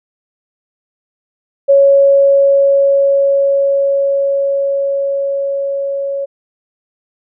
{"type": "tone with level ramp", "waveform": "sine", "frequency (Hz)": 555, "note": "C#5", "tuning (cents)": 2, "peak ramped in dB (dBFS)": [-4, -16], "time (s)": [1.68, 6.26], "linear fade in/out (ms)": 20, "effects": []}